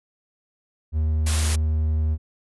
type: tone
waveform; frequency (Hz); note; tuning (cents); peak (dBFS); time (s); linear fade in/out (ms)
triangle; 77.78; D#2; 0; -17; 0.92-2.18; 50
type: low-pass noise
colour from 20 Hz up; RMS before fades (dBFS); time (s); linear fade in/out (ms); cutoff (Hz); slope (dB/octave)
white; -30; 1.26-1.56; 10; 11000; 96
effects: none